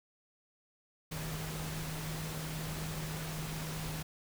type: tone in noise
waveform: sine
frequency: 157.1 Hz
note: D#3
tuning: 17 cents sharp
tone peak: -39 dBFS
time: 1.11-4.03 s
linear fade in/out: 10 ms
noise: pink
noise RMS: -42 dBFS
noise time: 1.11-4.03 s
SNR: 0 dB
effects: none